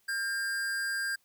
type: tone with amplitude modulation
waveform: square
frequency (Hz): 1600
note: G6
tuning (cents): +35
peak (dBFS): -29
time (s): 0.08-1.16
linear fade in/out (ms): 10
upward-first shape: sine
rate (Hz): 204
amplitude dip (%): 40
effects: white hiss -70 dBFS RMS until 1.24 s